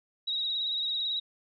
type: tone with vibrato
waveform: sine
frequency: 3818 Hz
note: A#7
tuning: 41 cents sharp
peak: -28 dBFS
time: 0.27-1.2 s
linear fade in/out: 10 ms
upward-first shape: triangle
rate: 18 Hz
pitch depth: 57 cents each way
effects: none